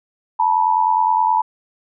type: tone pair together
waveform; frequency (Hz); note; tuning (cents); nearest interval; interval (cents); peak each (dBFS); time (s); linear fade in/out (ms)
sine; 880 / 969.6; A5 / B5; 0 / -32; major second; 168; -16; 0.39-1.42; 10
effects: none